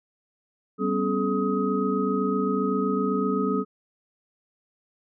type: tone cluster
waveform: sine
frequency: 193.5 / 247.8 / 275.6 / 427.1 / 1260 Hz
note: G3 / B3 / C#4 / G#4 / D#6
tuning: -22 / +6 / -10 / +48 / +21 cents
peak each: -27 / -29 / -29 / -27 / -30 dBFS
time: 0.78-3.65 s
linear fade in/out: 50 ms
effects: none